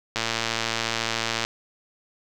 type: click train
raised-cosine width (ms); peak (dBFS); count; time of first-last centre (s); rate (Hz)
0.2; -7; 148; 0.16-1.449; 114
effects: none